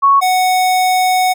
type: tone pair in turn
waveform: sine / square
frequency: 1108.7 / 740 Hz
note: C#6 / F#5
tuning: 0 / 0 cents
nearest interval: perfect fifth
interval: 700 cents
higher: first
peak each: -6 / -11 dBFS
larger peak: first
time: 0.02-0.21 / 0.21-1.34 s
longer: second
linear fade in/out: 20 ms
effects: none